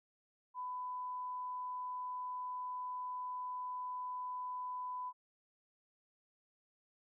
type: tone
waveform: sine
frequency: 1000 Hz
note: B5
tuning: 21 cents sharp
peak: -39 dBFS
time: 0.54-5.13 s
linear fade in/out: 50 ms
effects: none